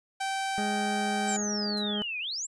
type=tone; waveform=sawtooth; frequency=776 Hz; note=G5; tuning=18 cents flat; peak=-25 dBFS; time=0.2-1.37 s; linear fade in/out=10 ms
type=harmonic tone; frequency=207.7 Hz; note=G#3; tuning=in tune; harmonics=1 / 2 / 3 / 4 / 6 / 7 / 8 / 9; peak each=-31 / -37 / -41 / -43 / -47 / -48 / -49 / -50 dBFS; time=0.58-2.02 s; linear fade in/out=0 ms
type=exponential two-way sweep; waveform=sine; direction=down then up; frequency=7902 to 2399 to 7902 Hz; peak=-31 dBFS; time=1.27-2.47 s; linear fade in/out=20 ms; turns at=2.19 s
type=noise with exponential decay; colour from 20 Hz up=violet; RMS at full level=-41 dBFS; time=1.77-1.9 s; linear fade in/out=2 ms; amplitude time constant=28 ms
effects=resampled to 24000 Hz